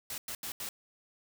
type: noise bursts at uneven times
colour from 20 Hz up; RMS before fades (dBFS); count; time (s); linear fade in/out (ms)
white; -39; 4; 0.1-0.18 / 0.28-0.35 / 0.43-0.52 / 0.6-0.69; 2
effects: none